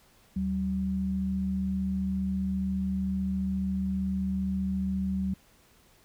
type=tone pair together; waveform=sine; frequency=75.68 / 190.7 Hz; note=D#2 / G3; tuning=-47 / -47 cents; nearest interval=octave + major third; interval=1600 cents; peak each=-35 / -27 dBFS; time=0.36-5.34 s; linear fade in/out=5 ms; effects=pink hiss -61 dBFS RMS until 6.04 s